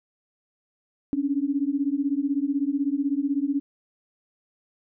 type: beating tone pair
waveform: sine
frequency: 273.4 / 289.4 Hz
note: C#4 / D4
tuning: -24 / -25 cents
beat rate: 16 Hz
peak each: -25 dBFS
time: 1.13-3.6 s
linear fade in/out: 0 ms
effects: none